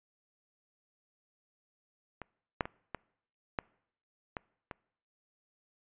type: clicks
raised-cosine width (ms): 0.5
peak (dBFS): -26 / -13 / -24 / -21 / -16 / -21 / -25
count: 7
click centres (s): 2.217 / 2.608 / 2.655 / 2.947 / 3.588 / 4.368 / 4.712
effects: noise-tail reverb RT60 0.7 s tail -25 dB re dry + resampled to 8000 Hz